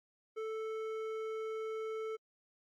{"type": "tone with hard clipping", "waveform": "sine", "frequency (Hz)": 440, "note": "A4", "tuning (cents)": 0, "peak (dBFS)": -39, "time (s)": [0.36, 2.17], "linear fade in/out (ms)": 20, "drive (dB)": 10, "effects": ["AAC 64 kbps"]}